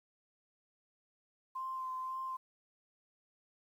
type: tone with vibrato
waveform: sine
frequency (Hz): 1041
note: C6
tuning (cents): -9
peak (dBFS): -37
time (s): 1.55-2.37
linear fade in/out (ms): 10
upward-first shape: sine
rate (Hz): 1.9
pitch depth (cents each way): 14
effects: 11-bit